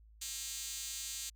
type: tone with high-pass filter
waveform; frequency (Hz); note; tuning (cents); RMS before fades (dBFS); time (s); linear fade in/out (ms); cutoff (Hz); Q
5% pulse; 269.3; C#4; -50; -42; 0.21-1.3; 10; 5400; 4.5
effects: added 54 Hz sine -57 dBFS peak until 1.35 s